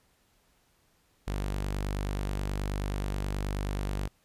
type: tone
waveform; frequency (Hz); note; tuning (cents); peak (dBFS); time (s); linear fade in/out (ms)
sawtooth; 49.38; G1; +13; -26; 1.27-4.08; 10
effects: pink hiss -68 dBFS RMS until 4.24 s + resampled to 32000 Hz